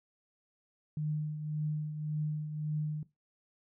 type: tone with tremolo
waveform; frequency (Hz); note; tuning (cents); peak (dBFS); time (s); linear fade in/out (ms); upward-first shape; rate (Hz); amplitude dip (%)
sine; 152.1; D#3; -39; -29; 0.97-3.03; 2; triangle; 1.8; 60
effects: noise-tail reverb RT60 0.2 s tail -17 dB re dry